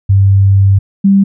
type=tone pair in turn; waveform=sine; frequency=98 / 196.68 Hz; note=G2 / G3; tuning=0 / +6 cents; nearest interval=octave; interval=1206 cents; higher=second; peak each=-4 dBFS; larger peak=neither; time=0.09-0.79 / 1.04-1.24 s; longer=first; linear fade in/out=10 ms; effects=none